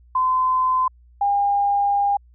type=tone pair in turn; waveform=sine; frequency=1026 / 806.9 Hz; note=C6 / G5; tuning=-34 / +50 cents; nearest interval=major third; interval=416 cents; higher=first; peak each=-16 dBFS; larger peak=neither; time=0.15-0.88 / 1.21-2.17 s; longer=second; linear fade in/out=5 ms; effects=added 60 Hz sine -48 dBFS peak until 2.34 s